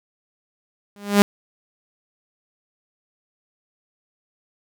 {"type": "tone with exponential growth", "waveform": "sawtooth", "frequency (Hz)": 203.2, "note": "G#3", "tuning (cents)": -38, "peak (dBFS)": -3, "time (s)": [0.96, 1.22], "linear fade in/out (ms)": 0, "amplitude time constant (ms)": 56, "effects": []}